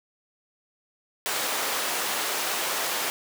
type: high-pass noise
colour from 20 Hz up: pink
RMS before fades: -28 dBFS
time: 1.26-3.1 s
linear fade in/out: 0 ms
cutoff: 560 Hz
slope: 12 dB/octave
effects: none